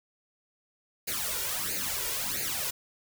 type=noise with flanger; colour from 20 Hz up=white; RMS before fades=-32 dBFS; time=1.07-2.71 s; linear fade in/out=10 ms; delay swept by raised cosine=0.44 to 2.14 ms; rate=1.5 Hz; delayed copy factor=+0.8; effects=none